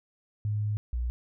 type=tone pair in turn; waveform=sine; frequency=105.2 / 60.25 Hz; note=G#2 / B1; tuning=+23 / -42 cents; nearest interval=minor seventh; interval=965 cents; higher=first; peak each=-26 / -27 dBFS; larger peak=first; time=0.45-0.77 / 0.93-1.1 s; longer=first; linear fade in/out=0 ms; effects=none